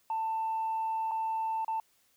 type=tone with dropouts; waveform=sine; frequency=890 Hz; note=A5; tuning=20 cents sharp; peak=-28 dBFS; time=0.1-1.8 s; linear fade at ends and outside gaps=2 ms; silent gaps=1.112-1.116 / 1.647-1.68 s; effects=tanh soft clip ceiling -26 dBFS + white hiss -69 dBFS RMS until 2.16 s